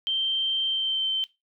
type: tone with pitch glide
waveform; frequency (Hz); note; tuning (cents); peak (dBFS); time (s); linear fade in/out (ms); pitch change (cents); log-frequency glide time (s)
sine; 3136 to 3102; G7 to G7; 0 to -19; -23; 0.07-1.24; 0; -19; 0.67-1.09
effects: noise-tail reverb RT60 0.2 s tail -17 dB re dry